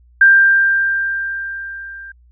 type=tone with level ramp; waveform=sine; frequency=1586 Hz; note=G6; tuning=20 cents sharp; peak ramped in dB=-4 to -31 dBFS; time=0.21-2.12 s; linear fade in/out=5 ms; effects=added 60 Hz sine -46 dBFS peak until 2.31 s